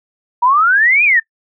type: exponential two-way sweep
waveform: sine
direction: up then down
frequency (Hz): 941 to 2516 to 1753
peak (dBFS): -8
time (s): 0.42-1.2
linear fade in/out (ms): 10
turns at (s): 1.04
effects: noise-tail reverb RT60 0.1 s tail -23 dB re dry

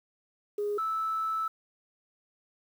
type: tone pair in turn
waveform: sine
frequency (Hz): 413.3 / 1312.1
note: G#4 / E6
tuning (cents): -8 / -8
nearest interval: octave + minor sixth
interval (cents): 2000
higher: second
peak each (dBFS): -27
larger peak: neither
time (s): 0.58-0.78 / 0.78-1.48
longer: second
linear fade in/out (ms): 5
effects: tanh soft clip ceiling -23 dBFS + 9-bit

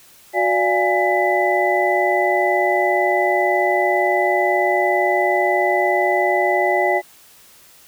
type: tone cluster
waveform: sine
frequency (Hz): 366.9 / 587 / 687 / 825 / 1996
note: F#4 / D5 / F5 / G#5 / B6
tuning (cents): -15 / -1 / -29 / -12 / +18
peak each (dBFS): -21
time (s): 0.33-7.02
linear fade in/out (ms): 50
effects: white hiss -48 dBFS RMS until 7.87 s

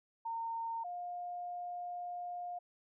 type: tone pair in turn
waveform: sine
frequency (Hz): 915 / 708.6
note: A#5 / F5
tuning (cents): -32 / +25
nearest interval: major third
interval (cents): 443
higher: first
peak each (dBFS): -36 / -39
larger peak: first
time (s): 0.25-0.84 / 0.84-2.59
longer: second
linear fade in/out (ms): 10
effects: none

